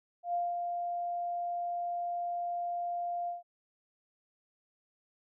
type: tone with ADSR envelope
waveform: sine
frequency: 698.5 Hz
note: F5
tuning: in tune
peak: -28 dBFS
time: 0.23-3.43 s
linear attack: 110 ms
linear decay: 200 ms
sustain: -4 dB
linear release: 150 ms
effects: none